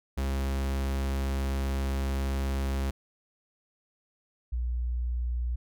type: tone pair in turn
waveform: 45% pulse / sine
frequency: 67.6 / 60.22 Hz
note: C#2 / B1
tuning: -43 / -43 cents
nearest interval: major second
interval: 200 cents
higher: first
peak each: -27 dBFS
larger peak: neither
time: 0.17-2.91 / 4.52-5.56 s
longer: first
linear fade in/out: 10 ms
effects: none